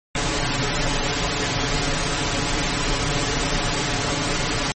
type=noise with comb filter; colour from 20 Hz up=pink; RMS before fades=-22 dBFS; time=0.15-4.72 s; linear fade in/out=2 ms; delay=7 ms; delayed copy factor=+0.95; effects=MP3 32 kbps